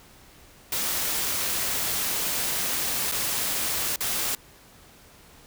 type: noise with dropouts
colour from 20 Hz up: white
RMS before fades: -27 dBFS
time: 0.72-4.35 s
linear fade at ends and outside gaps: 2 ms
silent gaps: 3.115-3.121 / 3.96-4.006 s
effects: pink hiss -52 dBFS RMS until 5.46 s